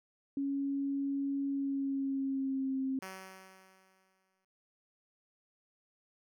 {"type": "tone with pitch glide", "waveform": "sine", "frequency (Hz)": [277.6, 265.5], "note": ["C#4", "C4"], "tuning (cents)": [3, 25], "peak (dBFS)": -31, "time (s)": [0.37, 2.99], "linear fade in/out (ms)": 2, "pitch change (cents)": -78, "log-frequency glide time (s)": [1.48, 2.8]}
{"type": "tone with exponential decay", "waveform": "5% pulse", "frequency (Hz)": 189.3, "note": "F#3", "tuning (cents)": 40, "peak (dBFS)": -30, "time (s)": [3.02, 4.45], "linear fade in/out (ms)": 5, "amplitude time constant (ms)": 310}
{"effects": []}